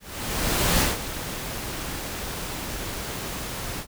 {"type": "noise with ADSR envelope", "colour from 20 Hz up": "pink", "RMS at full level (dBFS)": -20, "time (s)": [0, 3.87], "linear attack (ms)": 800, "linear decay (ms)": 170, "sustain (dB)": -12, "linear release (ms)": 82, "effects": []}